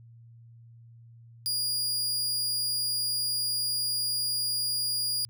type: tone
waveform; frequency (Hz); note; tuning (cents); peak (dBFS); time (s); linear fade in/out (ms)
sawtooth; 4850; D#8; -45; -24; 1.46-5.25; 0
effects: added 116 Hz sine -49 dBFS peak until 5.29 s